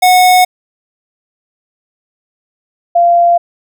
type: tone pair in turn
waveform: square / sine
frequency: 732 / 690.9 Hz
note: F#5 / F5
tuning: -19 / -19 cents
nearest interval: minor second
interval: 100 cents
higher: first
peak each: -5 dBFS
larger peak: neither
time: 0.02-0.45 / 2.95-3.38 s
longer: neither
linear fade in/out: 10 ms
effects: none